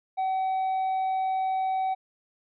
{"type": "tone with hard clipping", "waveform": "sine", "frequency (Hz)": 759, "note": "F#5", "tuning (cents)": 44, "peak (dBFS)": -25, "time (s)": [0.17, 1.95], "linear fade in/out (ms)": 20, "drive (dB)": 2, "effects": ["resampled to 11025 Hz"]}